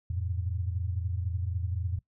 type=tone cluster; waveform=sine; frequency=86 / 99.6 / 109.9 Hz; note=F2 / G2 / A2; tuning=-26 / +28 / -2 cents; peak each=-30 / -39 / -36 dBFS; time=0.1-1.99 s; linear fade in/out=5 ms; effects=noise-tail reverb RT60 0.1 s tail -21 dB re dry